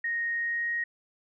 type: tone with pitch glide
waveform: sine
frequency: 1864.7 to 1877.7 Hz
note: A#6 to A#6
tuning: 0 to +12 cents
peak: -27 dBFS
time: 0.04-0.84 s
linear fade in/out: 5 ms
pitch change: +12 cents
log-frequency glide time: 0.33-0.72 s
effects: none